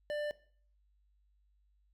triangle tone with hard clipping, 593 Hz, D5, 17 cents sharp, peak -36 dBFS, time 0.1-0.31 s, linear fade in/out 0 ms, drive 15 dB, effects noise-tail reverb RT60 0.5 s tail -18 dB re dry + added 50 Hz sine -68 dBFS peak until 1.93 s

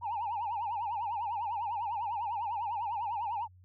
sine tone with vibrato, 880 Hz, A5, in tune, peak -30 dBFS, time 0.01-3.48 s, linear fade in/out 50 ms, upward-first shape triangle, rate 10 Hz, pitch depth 200 cents each way, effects tanh soft clip ceiling -29 dBFS + added 91 Hz sine -55 dBFS peak until 3.64 s

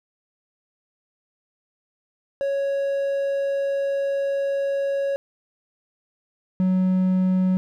triangle tone pair in turn, 554.4 / 185.65 Hz, C#5 / F#3, 0 / +6 cents, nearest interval octave + perfect fifth, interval 1894 cents, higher first, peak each -19 / -15 dBFS, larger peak second, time 2.41-5.16 / 6.6-7.57 s, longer first, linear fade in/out 0 ms, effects none

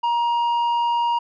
triangle tone with tanh clipping, 945 Hz, A#5, 23 cents sharp, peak -19 dBFS, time 0.03-1.19 s, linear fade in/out 10 ms, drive 10 dB, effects none

